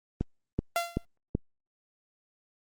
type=click train; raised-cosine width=3 ms; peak=-14 dBFS; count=4; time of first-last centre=0.21-1.351 s; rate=2.63 Hz
type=tone with exponential decay; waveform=sawtooth; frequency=686 Hz; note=F5; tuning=31 cents flat; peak=-20 dBFS; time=0.76-1.05 s; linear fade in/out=1 ms; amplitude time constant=62 ms
effects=Opus 24 kbps